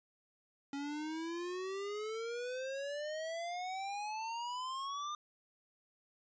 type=exponential sweep; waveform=square; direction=up; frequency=277.2 to 1211 Hz; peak=-39 dBFS; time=0.73-5.15 s; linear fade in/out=2 ms; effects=resampled to 16000 Hz